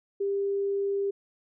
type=tone; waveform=sine; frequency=397.8 Hz; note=G4; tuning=25 cents sharp; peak=-25 dBFS; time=0.2-1.11 s; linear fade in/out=10 ms; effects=none